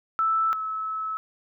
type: tone pair in turn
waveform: sine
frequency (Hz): 1318.5 / 1298.8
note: E6 / E6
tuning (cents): 0 / -26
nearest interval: unison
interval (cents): 26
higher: first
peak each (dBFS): -20 / -27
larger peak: first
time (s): 0.19-0.53 / 0.53-1.17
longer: second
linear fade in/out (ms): 0
effects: none